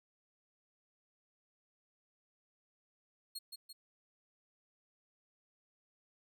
sawtooth tone with echo, 4286 Hz, C8, 41 cents sharp, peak -38 dBFS, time 3.35-3.39 s, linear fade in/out 10 ms, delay 170 ms, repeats 2, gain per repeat -4 dB, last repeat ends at 3.73 s, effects none

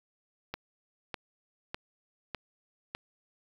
click train, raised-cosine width 0.3 ms, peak -19 dBFS, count 5, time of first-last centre 0.54-2.95 s, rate 1.66 Hz, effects 8-bit

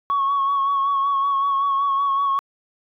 sine tone with vibrato, 1108.7 Hz, C#6, in tune, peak -16 dBFS, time 0.1-2.39 s, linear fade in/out 0 ms, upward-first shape sine, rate 5.3 Hz, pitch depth 31 cents each way, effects tanh soft clip ceiling -14 dBFS

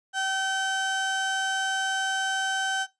35% pulse tone pair together, 769 / 1538 Hz, G5 / G6, -33 / -33 cents, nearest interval octave, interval 1200 cents, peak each -27 dBFS, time 0.13-2.87 s, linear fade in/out 50 ms, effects noise-tail reverb RT60 0.2 s tail -18 dB re dry + resampled to 22050 Hz

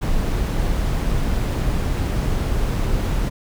brown noise with amplitude modulation, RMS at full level -19 dBFS, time 0.01-3.3 s, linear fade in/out 20 ms, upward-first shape sine, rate 181 Hz, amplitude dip 25%, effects none

